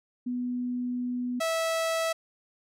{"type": "tone pair in turn", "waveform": ["sine", "sawtooth"], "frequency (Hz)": [246.9, 653.5], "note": ["B3", "E5"], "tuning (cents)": [0, -15], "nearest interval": "octave + perfect fourth", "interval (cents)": 1685, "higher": "second", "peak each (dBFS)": [-28, -22], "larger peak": "second", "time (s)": [[0.26, 1.4], [1.4, 2.13]], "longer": "first", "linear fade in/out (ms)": 10, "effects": ["low-pass 12000 Hz 12 dB/octave"]}